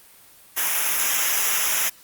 white noise with comb filter, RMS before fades -22 dBFS, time 0.56-1.9 s, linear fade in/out 20 ms, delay 0.23 ms, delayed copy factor -0.85, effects white hiss -50 dBFS RMS until 2.03 s + Opus 32 kbps

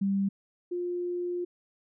sine tone pair in turn, 196.7 / 353.4 Hz, G3 / F4, +6 / +21 cents, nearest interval minor seventh, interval 1015 cents, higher second, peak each -24 / -29 dBFS, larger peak first, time 0.01-0.29 / 0.71-1.45 s, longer second, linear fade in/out 10 ms, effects none

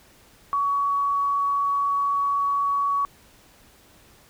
sine tone, 1126 Hz, C#6, 27 cents sharp, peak -20 dBFS, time 0.53-3.05 s, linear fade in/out 0 ms, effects pink hiss -54 dBFS RMS until 4.29 s

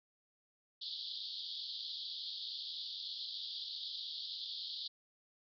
pink band-pass noise, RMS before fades -44 dBFS, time 0.81-4.88 s, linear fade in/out 10 ms, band 3300 to 4800 Hz, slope 96 dB/octave, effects none

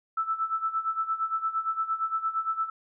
sine tone with tremolo, 1318.5 Hz, E6, in tune, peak -23 dBFS, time 0.17-2.7 s, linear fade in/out 5 ms, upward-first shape sine, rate 8.7 Hz, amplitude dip 80%, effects none

